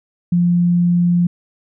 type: tone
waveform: sine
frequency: 174.61 Hz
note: F3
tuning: in tune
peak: -11 dBFS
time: 0.32-1.27 s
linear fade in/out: 5 ms
effects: none